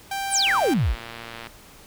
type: tone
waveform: sawtooth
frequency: 786 Hz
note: G5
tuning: 4 cents sharp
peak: -22 dBFS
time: 0.11-0.74 s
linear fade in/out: 5 ms
type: exponential sweep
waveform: sine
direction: down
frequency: 11175 to 37.3 Hz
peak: -18 dBFS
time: 0.3-0.96 s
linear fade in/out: 50 ms
type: click train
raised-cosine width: 0.3 ms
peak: -20 dBFS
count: 117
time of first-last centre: 0.47-1.47 s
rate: 116 Hz
effects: pink hiss -48 dBFS RMS until 1.86 s